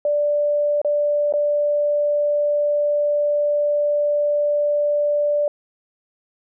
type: tone with dropouts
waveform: sine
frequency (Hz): 587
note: D5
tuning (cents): -1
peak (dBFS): -16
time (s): 0.05-5.48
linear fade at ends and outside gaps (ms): 2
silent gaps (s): 0.816-0.847 / 1.325-1.337
effects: none